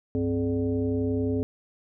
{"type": "tone with frequency modulation", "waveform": "sine", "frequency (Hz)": 261.6, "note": "C4", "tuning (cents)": 0, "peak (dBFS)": -23, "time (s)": [0.15, 1.43], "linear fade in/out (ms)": 0, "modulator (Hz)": 164, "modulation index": 1.2, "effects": []}